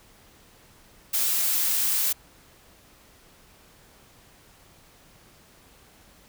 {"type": "noise", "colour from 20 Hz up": "blue", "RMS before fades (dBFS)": -24, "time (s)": [1.13, 2.13], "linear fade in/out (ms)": 10, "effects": ["pink hiss -55 dBFS RMS until 6.28 s"]}